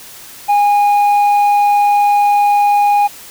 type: tone with tanh clipping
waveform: sine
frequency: 820 Hz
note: G#5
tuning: 22 cents flat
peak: -9 dBFS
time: 0.48-3.08 s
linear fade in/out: 20 ms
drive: 4 dB
effects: white hiss -35 dBFS RMS until 3.3 s